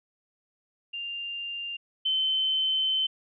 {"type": "tone pair in turn", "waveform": "sine", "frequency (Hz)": [2794, 3071], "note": ["F7", "G7"], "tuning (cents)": [0, -36], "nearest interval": "major second", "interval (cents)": 164, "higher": "second", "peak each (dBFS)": [-32, -23], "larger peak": "second", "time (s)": [[0.93, 1.77], [2.05, 3.07]], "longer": "second", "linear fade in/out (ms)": 10, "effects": []}